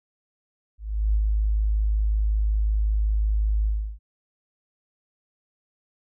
sine tone with ADSR envelope, 52.7 Hz, G#1, 26 cents sharp, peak -17 dBFS, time 0.78-3.99 s, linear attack 360 ms, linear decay 55 ms, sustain -2 dB, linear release 330 ms, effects none

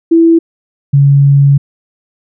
sine tone pair in turn, 331.1 / 140.34 Hz, E4 / C#3, +8 / +22 cents, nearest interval octave + minor third, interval 1486 cents, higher first, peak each -3 dBFS, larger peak neither, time 0.11-0.39 / 0.93-1.58 s, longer second, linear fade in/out 10 ms, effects none

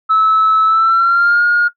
sine tone with pitch glide, 1302 to 1428.1 Hz, E6 to F6, -22 to +38 cents, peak -7 dBFS, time 0.09-1.69 s, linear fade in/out 20 ms, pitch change +160 cents, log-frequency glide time 0.65-1.43 s, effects noise-tail reverb RT60 0.1 s tail -20 dB re dry + tanh soft clip ceiling -5 dBFS

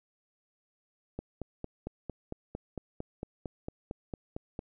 click train, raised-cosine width 2 ms, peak -23 dBFS, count 16, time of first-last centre 1.19-4.591 s, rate 4.41 Hz, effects none

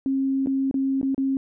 sine tone with dropouts, 269.2 Hz, C4, 49 cents sharp, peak -20 dBFS, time 0.06-1.37 s, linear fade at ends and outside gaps 1 ms, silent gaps 0.461-0.471 / 0.712-0.742 / 1.014-1.029 / 1.146-1.179 s, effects none

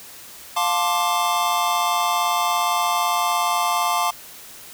square chord, D minor seventh, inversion first, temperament just, 704.8 / 881 / 1057.2 / 1174.7 Hz, F5 / A5 / C6 / D6, +16 / +2 / +18 / 0 cents, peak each -25 dBFS, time 0.56-4.11 s, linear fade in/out 10 ms, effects white hiss -41 dBFS RMS until 4.73 s

